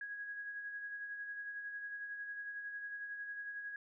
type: tone with tremolo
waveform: sine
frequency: 1656 Hz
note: G#6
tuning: 5 cents flat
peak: -40 dBFS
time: 0.01-3.76 s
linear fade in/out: 2 ms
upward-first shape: sine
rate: 11 Hz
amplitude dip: 40%
effects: none